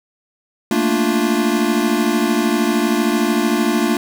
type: chord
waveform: square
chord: Bb major seventh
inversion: third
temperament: equal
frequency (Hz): 220 / 233.1 / 293.7 / 349.2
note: A3 / Bb3 / D4 / F4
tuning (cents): 0 / 0 / 0 / 0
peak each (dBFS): -21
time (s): 0.71-3.97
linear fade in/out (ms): 2
effects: none